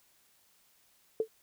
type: tone with exponential decay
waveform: sine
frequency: 442.1 Hz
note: A4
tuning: 8 cents sharp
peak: -22 dBFS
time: 1.2-1.28 s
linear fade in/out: 2 ms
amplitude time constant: 17 ms
effects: white hiss -67 dBFS RMS until 1.42 s